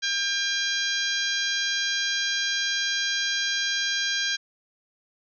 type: harmonic tone with a mistuned harmonic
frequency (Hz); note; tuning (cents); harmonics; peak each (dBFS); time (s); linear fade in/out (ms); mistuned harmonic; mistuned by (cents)
800; G5; +35; 2 / 3 / 4 / 5 / 6 / 7 / 8; -28 / -35 / -30 / -31 / -33 / -34 / -36; 0.02-4.37; 20; 4; +22
effects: none